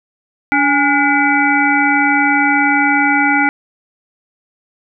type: harmonic tone with a mistuned harmonic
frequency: 287.1 Hz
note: D4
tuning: 39 cents flat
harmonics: 1 / 3 / 5 / 7 / 8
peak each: -16 / -16 / -16 / -17 / -18 dBFS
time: 0.52-3.49 s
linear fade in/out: 0 ms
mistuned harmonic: 3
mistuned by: -76 cents
effects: none